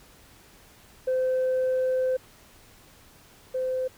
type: tone pair in turn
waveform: sine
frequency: 515 / 515 Hz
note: C5 / C5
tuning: -28 / -28 cents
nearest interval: unison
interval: 0 cents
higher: neither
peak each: -20 / -24 dBFS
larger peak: first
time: 1.07-2.17 / 3.54-3.88 s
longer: first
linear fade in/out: 10 ms
effects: tanh soft clip ceiling -20 dBFS + pink hiss -54 dBFS RMS until 3.97 s